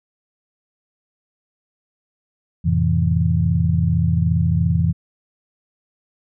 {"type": "chord", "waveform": "sine", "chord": "F major seventh", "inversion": "none", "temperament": "equal", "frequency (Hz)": [87.31, 110, 130.81, 164.81], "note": ["F2", "A2", "C3", "E3"], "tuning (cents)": [0, 0, 0, 0], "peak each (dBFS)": [-19, -23, -23, -18], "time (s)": [2.64, 4.93], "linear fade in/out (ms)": 20, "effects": []}